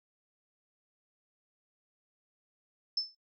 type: tone with exponential decay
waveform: sine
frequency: 5274 Hz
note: E8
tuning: in tune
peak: -25 dBFS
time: 2.97-3.15 s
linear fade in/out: 5 ms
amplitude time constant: 37 ms
effects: noise-tail reverb RT60 0.1 s tail -21 dB re dry